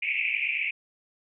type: band-pass noise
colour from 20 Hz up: white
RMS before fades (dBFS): -28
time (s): 0.02-0.71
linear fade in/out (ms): 10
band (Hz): 2200 to 2600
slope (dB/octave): 96
effects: none